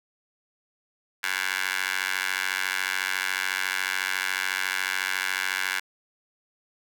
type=tone with high-pass filter; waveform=15% pulse; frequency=94 Hz; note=F#2; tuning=28 cents sharp; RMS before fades=-28 dBFS; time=1.23-5.8 s; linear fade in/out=10 ms; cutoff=1700 Hz; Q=2.4; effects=none